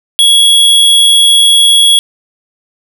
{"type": "tone", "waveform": "square", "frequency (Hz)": 3339, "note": "G#7", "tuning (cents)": 9, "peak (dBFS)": -4, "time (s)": [0.19, 1.99], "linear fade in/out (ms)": 0, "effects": []}